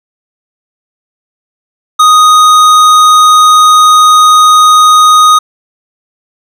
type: tone with tanh clipping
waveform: sine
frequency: 1244.5 Hz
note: D#6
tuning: in tune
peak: -3 dBFS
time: 1.99-5.39 s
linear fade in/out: 10 ms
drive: 16 dB
effects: none